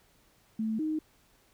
sine tone pair in turn, 220 / 311.1 Hz, A3 / D#4, 0 / 0 cents, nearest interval tritone, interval 600 cents, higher second, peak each -28 dBFS, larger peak neither, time 0.59-0.79 / 0.79-0.99 s, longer neither, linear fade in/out 5 ms, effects pink hiss -65 dBFS RMS until 1.53 s

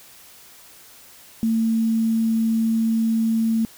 sine tone with quantisation, 224.8 Hz, A3, 37 cents sharp, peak -17 dBFS, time 1.43-3.65 s, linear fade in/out 0 ms, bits 7, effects white hiss -47 dBFS RMS until 3.77 s

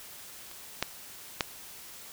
clicks, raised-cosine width 0.2 ms, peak -28 / -9 / -8 dBFS, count 3, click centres 0.514 / 0.826 / 1.408 s, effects white hiss -47 dBFS RMS until 2.12 s

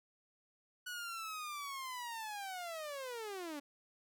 sawtooth linear sweep, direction down, 1480 to 277.2 Hz, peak -38 dBFS, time 0.86-3.6 s, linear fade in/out 10 ms, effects none

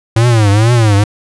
square tone with vibrato, 110.3 Hz, A2, 5 cents sharp, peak -7 dBFS, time 0.16-1.04 s, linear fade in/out 5 ms, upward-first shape triangle, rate 2.2 Hz, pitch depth 200 cents each way, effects resampled to 24000 Hz

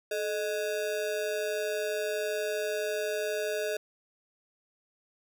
square ring-modulated tone, 523.3 Hz, C5, in tune, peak -27 dBFS, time 0.11-3.77 s, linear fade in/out 5 ms, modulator 93.9 Hz, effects none

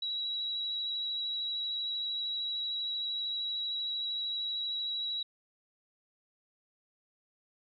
sine tone with vibrato, 3888 Hz, B7, 28 cents flat, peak -32 dBFS, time 0.02-5.23 s, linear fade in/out 5 ms, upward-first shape sine, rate 13 Hz, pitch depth 14 cents each way, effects none

